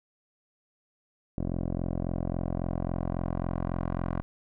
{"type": "tone with low-pass filter sweep", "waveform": "10% pulse", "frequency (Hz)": 43.65, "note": "F1", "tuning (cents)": 0, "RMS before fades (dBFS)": -31, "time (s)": [1.38, 4.22], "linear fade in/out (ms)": 0, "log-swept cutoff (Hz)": [470, 1200], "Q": 1.3, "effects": []}